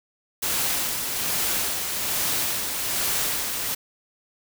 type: noise with tremolo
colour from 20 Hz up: white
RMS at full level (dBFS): -24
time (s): 0.42-3.75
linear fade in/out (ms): 10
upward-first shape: sine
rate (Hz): 1.2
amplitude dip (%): 40
effects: none